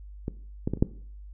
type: clicks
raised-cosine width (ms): 3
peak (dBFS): -17 / -13 / -14 / -25 / -6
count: 5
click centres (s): 0.281 / 0.675 / 0.736 / 0.773 / 0.825
effects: noise-tail reverb RT60 0.5 s tail -18 dB re dry + added 50 Hz sine -41 dBFS peak until 1.33 s